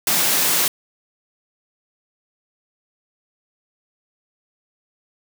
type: high-pass noise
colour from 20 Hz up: white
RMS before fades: -18 dBFS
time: 0.07-0.68 s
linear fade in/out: 2 ms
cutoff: 130 Hz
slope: 96 dB/octave
effects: none